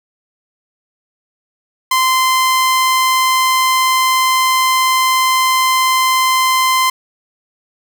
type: tone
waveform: sawtooth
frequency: 1037 Hz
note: C6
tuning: 16 cents flat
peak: -7 dBFS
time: 1.91-6.9 s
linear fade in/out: 5 ms
effects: none